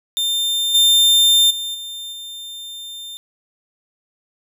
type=tone with level steps; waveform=40% pulse; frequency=3600 Hz; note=A7; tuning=39 cents sharp; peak=-16 / -9 / -22 / -27 / -29 dBFS; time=0.17-3.17 s; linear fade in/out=0 ms; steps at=0.74 / 1.5 / 1.74 / 2.12 s; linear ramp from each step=10 ms; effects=none